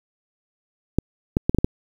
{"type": "clicks", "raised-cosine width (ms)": 3, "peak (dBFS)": -4, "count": 6, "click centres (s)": [0.986, 1.369, 1.495, 1.547, 1.586, 1.645], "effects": ["7-bit"]}